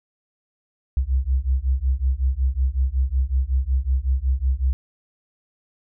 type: beating tone pair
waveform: sine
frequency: 62.9 / 68.3 Hz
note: B1 / C#2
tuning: +32 / -25 cents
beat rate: 5.4 Hz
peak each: -21 dBFS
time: 0.97-4.73 s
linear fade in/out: 0 ms
effects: none